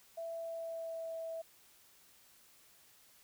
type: tone with pitch glide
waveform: sine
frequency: 664 to 654.5 Hz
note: E5 to E5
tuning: +12 to -13 cents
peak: -39 dBFS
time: 0.17-1.42 s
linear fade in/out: 10 ms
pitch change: -25 cents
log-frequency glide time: 0.34-1.14 s
effects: white hiss -64 dBFS RMS until 3.23 s